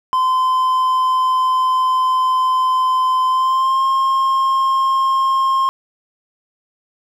triangle tone with pitch glide, 1029 to 1067.1 Hz, C6 to C6, -29 to +34 cents, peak -11 dBFS, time 0.13-5.69 s, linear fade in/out 0 ms, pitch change +63 cents, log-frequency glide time 3.28-3.85 s, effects none

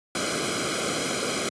pink noise with comb filter, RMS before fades -27 dBFS, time 0.15-1.49 s, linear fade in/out 2 ms, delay 1.1 ms, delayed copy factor -0.8, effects high-pass 150 Hz 12 dB/octave + resampled to 22050 Hz

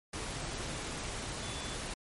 sine tone in noise, 3464 Hz, A7, 28 cents flat, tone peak -47 dBFS, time 1.42-1.75 s, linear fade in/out 5 ms, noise pink, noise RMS -39 dBFS, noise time 0.13-1.94 s, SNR -11 dB, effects MP3 48 kbps

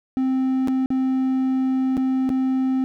triangle tone with dropouts, 261.6 Hz, C4, in tune, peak -16 dBFS, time 0.17-2.84 s, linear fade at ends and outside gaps 0 ms, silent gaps 0.674-0.683 / 0.86-0.904 / 1.969-1.976 / 2.292-2.301 s, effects none

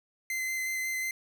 45% pulse tone with vibrato, 2062 Hz, C7, 26 cents flat, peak -30 dBFS, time 0.3-1.11 s, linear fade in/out 2 ms, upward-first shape square, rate 5.5 Hz, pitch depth 11 cents each way, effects none

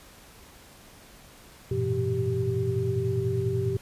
sine tone cluster, 96.8 / 111 / 121.2 / 166.8 / 389.2 Hz, G2 / A2 / B2 / E3 / G4, -21 / +16 / -32 / +21 / -12 cents, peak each -32 / -34 / -28 / -36 / -28 dBFS, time 1.71-3.77 s, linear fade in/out 5 ms, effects pink hiss -51 dBFS RMS until 3.81 s + resampled to 32000 Hz

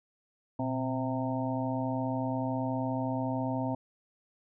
harmonic tone with a mistuned harmonic, 130.6 Hz, C3, 3 cents flat, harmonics 1 / 2 / 4 / 5 / 6 / 7, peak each -35 / -32 / -41 / -37 / -42 / -38 dBFS, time 0.59-3.75 s, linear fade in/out 5 ms, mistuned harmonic 1, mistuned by -110 cents, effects none

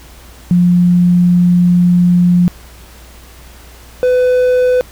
sine / triangle tone pair in turn, 176.7 / 501.5 Hz, F3 / B4, +21 / +26 cents, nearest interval octave + tritone, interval 1805 cents, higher second, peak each -6 dBFS, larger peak neither, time 0.51-2.48 / 4.03-4.81 s, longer first, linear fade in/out 0 ms, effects added 60 Hz sine -37 dBFS peak until 4.91 s + pink hiss -40 dBFS RMS until 4.91 s

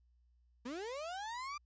35% pulse linear sweep, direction up, 226.9 to 1200 Hz, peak -39 dBFS, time 0.65-1.58 s, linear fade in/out 10 ms, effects added 60 Hz sine -67 dBFS peak until 1.65 s + resampled to 16000 Hz

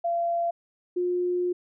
sine tone pair in turn, 684 / 356.9 Hz, F5 / F4, -36 / +38 cents, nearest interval major seventh, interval 1126 cents, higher first, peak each -23 dBFS, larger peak neither, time 0.04-0.51 / 0.96-1.53 s, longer second, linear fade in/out 10 ms, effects none

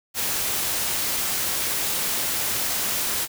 white noise, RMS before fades -25 dBFS, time 0.14-3.28 s, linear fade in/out 50 ms, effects none

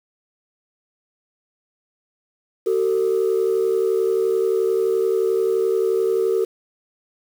sine tone pair together, 379.3 / 450.8 Hz, F#4 / A4, +43 / +42 cents, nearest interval minor third, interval 299 cents, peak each -18 dBFS, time 2.66-6.45 s, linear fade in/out 10 ms, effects tanh soft clip ceiling -12 dBFS + 7-bit

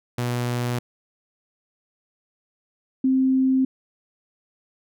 sawtooth / sine tone pair in turn, 121.7 / 262.4 Hz, B2 / C4, -25 / +5 cents, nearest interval octave + minor second, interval 1330 cents, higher second, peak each -19 / -16 dBFS, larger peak second, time 0.18-0.79 / 3.04-3.65 s, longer neither, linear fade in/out 5 ms, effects none

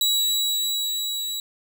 sawtooth tone with level ramp, 3899 Hz, B7, 23 cents flat, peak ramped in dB -15 to -24 dBFS, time 0.01-1.4 s, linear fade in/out 2 ms, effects none

